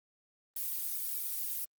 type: noise with flanger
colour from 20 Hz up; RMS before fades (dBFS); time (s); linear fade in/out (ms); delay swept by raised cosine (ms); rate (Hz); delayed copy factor
violet; -36; 0.56-1.65; 5; 1.4 to 4.6; 1.7; -0.95
effects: Opus 24 kbps